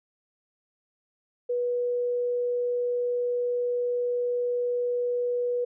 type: tone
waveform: sine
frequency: 487.6 Hz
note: B4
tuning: 22 cents flat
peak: -24 dBFS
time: 1.49-5.65 s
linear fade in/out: 10 ms
effects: none